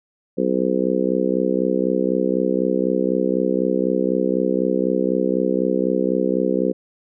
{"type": "harmonic tone", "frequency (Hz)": 64, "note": "C2", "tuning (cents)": -38, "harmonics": [3, 4, 5, 6, 7, 8], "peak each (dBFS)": [-24, -24, -24, -24, -24, -24], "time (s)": [0.37, 6.73], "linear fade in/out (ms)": 20, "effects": []}